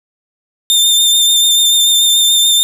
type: tone with vibrato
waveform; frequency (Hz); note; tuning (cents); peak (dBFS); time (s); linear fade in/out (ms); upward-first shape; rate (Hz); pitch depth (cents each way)
sawtooth; 3600; A7; +39; -5; 0.7-2.63; 0; triangle; 6.9; 23
effects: none